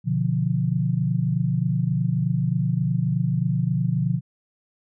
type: chord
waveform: sine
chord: B diminished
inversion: none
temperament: equal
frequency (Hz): 123.47 / 146.83 / 174.61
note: B2 / D3 / F3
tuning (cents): 0 / 0 / 0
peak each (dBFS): -24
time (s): 0.04-4.21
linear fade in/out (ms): 50
effects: none